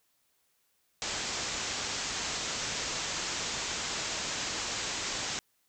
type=low-pass noise; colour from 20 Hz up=white; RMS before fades=-35 dBFS; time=1.02-5.39 s; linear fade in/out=0 ms; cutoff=7600 Hz; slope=96 dB/octave; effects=white hiss -73 dBFS RMS until 5.68 s